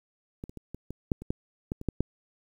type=clicks; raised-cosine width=3 ms; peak=-24 / -30 / -28 / -25 / -24 / -12 / -28 / -15 / -17 / -26 / -14 / -12 dBFS; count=12; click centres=0.439 / 0.495 / 0.573 / 0.746 / 0.906 / 1.118 / 1.22 / 1.305 / 1.719 / 1.814 / 1.887 / 2.006 s; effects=9-bit